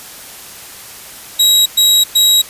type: tone bursts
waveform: sawtooth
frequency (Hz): 3837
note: A#7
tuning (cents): +49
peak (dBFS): -4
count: 3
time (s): 1.39-2.42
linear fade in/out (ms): 10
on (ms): 270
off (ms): 110
effects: white hiss -33 dBFS RMS until 2.49 s + resampled to 32000 Hz